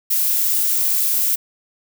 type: noise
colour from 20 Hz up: violet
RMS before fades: -18 dBFS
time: 0.1-1.36 s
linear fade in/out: 10 ms
effects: none